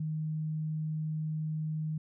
sine tone, 155.7 Hz, D#3, 2 cents sharp, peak -31 dBFS, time 0-1.98 s, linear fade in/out 5 ms, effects none

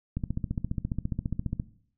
click train, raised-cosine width 5 ms, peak -17 dBFS, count 22, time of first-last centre 0.17-1.599 s, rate 14.7 Hz, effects noise-tail reverb RT60 0.6 s tail -17 dB re dry

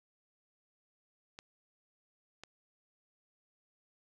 clicks, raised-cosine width 0.2 ms, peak -29 dBFS, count 2, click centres 1.389 / 2.436 s, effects none

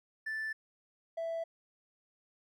triangle tone pair in turn, 1760 / 661.1 Hz, A6 / E5, 0 / +5 cents, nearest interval octave + perfect fourth, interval 1695 cents, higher first, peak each -32 / -31 dBFS, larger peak second, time 0.26-0.53 / 1.17-1.44 s, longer neither, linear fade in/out 10 ms, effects tanh soft clip ceiling -29 dBFS

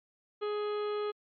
harmonic tone with a mistuned harmonic, 417.7 Hz, G#4, 10 cents sharp, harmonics 1 / 2 / 3 / 4 / 5 / 6 / 7 / 8 / 10, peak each -31 / -47 / -40 / -53 / -54 / -54 / -55 / -51 / -55 dBFS, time 0.41-1.12 s, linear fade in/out 20 ms, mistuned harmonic 10, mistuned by -36 cents, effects MP3 48 kbps

